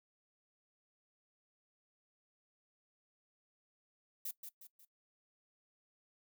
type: noise with echo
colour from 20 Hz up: violet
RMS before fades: -41 dBFS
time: 4.25-4.31 s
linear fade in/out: 5 ms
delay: 180 ms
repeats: 3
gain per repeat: -7 dB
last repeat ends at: 4.85 s
effects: noise-tail reverb RT60 0.1 s tail -18 dB re dry